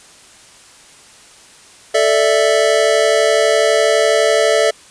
square chord, A suspended fourth, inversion none, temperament equal, 440 / 587.3 / 659.3 Hz, A4 / D5 / E5, 0 / 0 / 0 cents, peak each -16 dBFS, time 1.94-4.71 s, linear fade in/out 10 ms, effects white hiss -43 dBFS RMS until 4.9 s + resampled to 22050 Hz

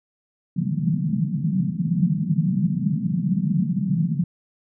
pink band-pass noise, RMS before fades -22 dBFS, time 0.56-4.24 s, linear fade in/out 5 ms, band 150 to 200 Hz, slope 48 dB/octave, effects none

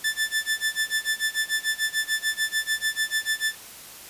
sawtooth tone with tremolo, 1760 Hz, A6, in tune, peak -17 dBFS, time 0.04-3.55 s, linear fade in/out 5 ms, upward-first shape sine, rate 6.8 Hz, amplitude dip 95%, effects white hiss -43 dBFS RMS until 4.09 s + resampled to 32000 Hz

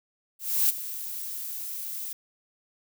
violet noise with ADSR envelope, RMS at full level -21 dBFS, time 0.39-2.13 s, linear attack 300 ms, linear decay 21 ms, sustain -14 dB, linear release 5 ms, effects none

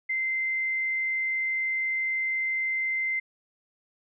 sine tone, 2078 Hz, C7, 12 cents flat, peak -25 dBFS, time 0.09-3.2 s, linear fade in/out 10 ms, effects none

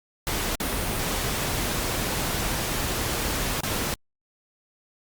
pink noise with dropouts, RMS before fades -27 dBFS, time 0.27-3.94 s, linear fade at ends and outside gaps 0 ms, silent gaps 0.553-0.602 / 3.606-3.634 s, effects Opus 48 kbps

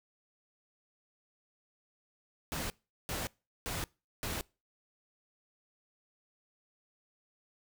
pink noise bursts, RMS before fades -37 dBFS, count 4, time 2.52-4.41 s, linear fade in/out 0 ms, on 180 ms, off 390 ms, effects noise-tail reverb RT60 0.3 s tail -24 dB re dry

